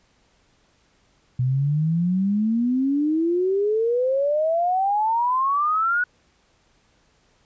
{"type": "exponential sweep", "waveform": "sine", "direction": "up", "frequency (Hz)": [123.47, 1480], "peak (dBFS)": -18, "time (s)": [1.39, 6.04], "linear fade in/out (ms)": 5, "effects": ["pink hiss -62 dBFS RMS until 7.45 s", "resampled to 16000 Hz"]}